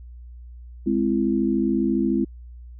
sine chord, Ab augmented, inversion none, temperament equal with one note detuned, 207.7 / 261.6 / 334.8 Hz, Ab3 / C4 / E4, 0 / 0 / +27 cents, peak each -23 dBFS, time 0.86-2.25 s, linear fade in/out 10 ms, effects added 60 Hz sine -38 dBFS peak until 2.79 s

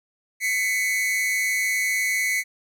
45% pulse tone pair together, 2013 / 2217 Hz, B6 / C#7, +33 / 0 cents, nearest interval major second, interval 167 cents, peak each -24 dBFS, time 0.4-2.44 s, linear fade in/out 50 ms, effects none

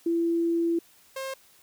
sine / sawtooth tone pair in turn, 336.2 / 533.7 Hz, E4 / C5, +34 / +34 cents, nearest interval minor sixth, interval 800 cents, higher second, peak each -22 / -28 dBFS, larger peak first, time 0.06-0.79 / 1.16-1.34 s, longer first, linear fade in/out 5 ms, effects white hiss -58 dBFS RMS until 1.62 s

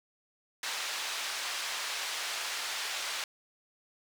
white band-pass noise, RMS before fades -36 dBFS, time 0.63-3.24 s, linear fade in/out 2 ms, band 800 to 4900 Hz, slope 12 dB/octave, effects none

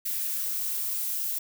violet noise with high-pass filter sweep, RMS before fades -30 dBFS, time 0.05-1.39 s, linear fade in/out 10 ms, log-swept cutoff 1800 to 450 Hz, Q 1.9, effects none

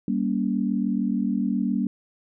sine chord, G diminished, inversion none, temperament just, 196 / 235.2 / 282.2 Hz, G3 / Bb3 / Db4, 0 / +16 / +31 cents, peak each -25 / -25 / -28 dBFS, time 0.08-1.87 s, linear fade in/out 2 ms, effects none

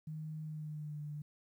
sine tone with pitch glide, 155.56 to 148.62 Hz, D#3 to D3, 0 to +21 cents, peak -40 dBFS, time 0.07-1.22 s, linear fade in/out 5 ms, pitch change -79 cents, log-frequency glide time 0.42-1.01 s, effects 12-bit

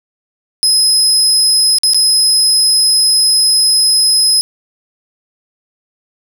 30% pulse tone with dropouts, 5090 Hz, D#8, 39 cents sharp, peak -4 dBFS, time 0.63-4.41 s, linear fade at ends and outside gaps 0 ms, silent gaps 1.785-1.834 / 1.935-1.945 s, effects none

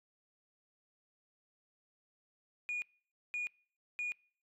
sine tone bursts, 2446 Hz, D#7, 30 cents flat, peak -33 dBFS, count 3, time 2.69-4.12 s, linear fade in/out 0 ms, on 130 ms, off 520 ms, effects noise-tail reverb RT60 0.5 s tail -26 dB re dry + tanh soft clip ceiling -32 dBFS

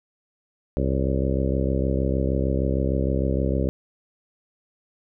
harmonic tone with a mistuned harmonic, 66.5 Hz, C2, 29 cents sharp, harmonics 1 / 2 / 3 / 4 / 5 / 6 / 7 / 8 / 9, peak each -24 / -27 / -29 / -30 / -31 / -32 / -32 / -33 / -34 dBFS, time 0.77-3.69 s, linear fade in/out 0 ms, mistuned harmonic 9, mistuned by -67 cents, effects none

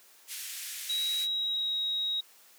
white band-pass noise, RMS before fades -40 dBFS, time 0.27-1.28 s, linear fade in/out 50 ms, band 1800 to 14000 Hz, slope 24 dB/octave
sine tone with pitch glide, 3847 to 3801 Hz, B7 to A#7, -46 to +33 cents, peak -28 dBFS, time 0.89-2.21 s, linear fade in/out 10 ms, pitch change -21 cents, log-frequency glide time 1.25-1.78 s
effects white hiss -58 dBFS RMS until 2.58 s + high-pass 300 Hz 12 dB/octave

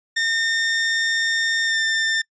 sawtooth tone with pitch glide, 1819 to 1795 Hz, A#6 to A6, -43 to +34 cents, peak -15 dBFS, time 0.16-2.22 s, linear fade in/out 10 ms, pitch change -23 cents, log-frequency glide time 1.65-1.77 s, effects noise-tail reverb RT60 0.1 s tail -26 dB re dry + resampled to 16000 Hz

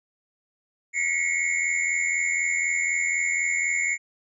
sine tone cluster, 1943 / 2166 / 2250 / 7120 Hz, B6 / C#7 / C#7 / A8, -29 / -41 / +25 / +20 cents, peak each -31 / -24 / -29 / -32 dBFS, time 0.93-3.98 s, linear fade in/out 50 ms, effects none

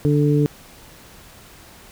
harmonic tone, 146.83 Hz, D3, in tune, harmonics 1 / 2 / 3, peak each -16 / -19 / -21 dBFS, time 0.05-0.46 s, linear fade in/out 0 ms, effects pink hiss -45 dBFS RMS until 1.91 s

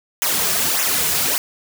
white noise with flanger, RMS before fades -19 dBFS, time 0.22-1.38 s, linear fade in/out 0 ms, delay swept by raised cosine 0.22 to 3.82 ms, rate 1.7 Hz, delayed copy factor -0.75, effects none

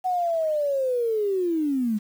sine linear sweep, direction down, 747 to 203.3 Hz, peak -21 dBFS, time 0.04-1.99 s, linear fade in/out 20 ms, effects 8-bit

